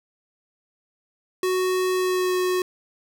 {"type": "tone with pitch glide", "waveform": "square", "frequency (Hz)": [370, 365.8], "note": ["F#4", "F#4"], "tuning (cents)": [0, -20], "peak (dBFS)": -21, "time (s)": [1.43, 2.62], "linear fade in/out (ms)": 2, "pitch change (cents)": -20, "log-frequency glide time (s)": [1.93, 2.35], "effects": []}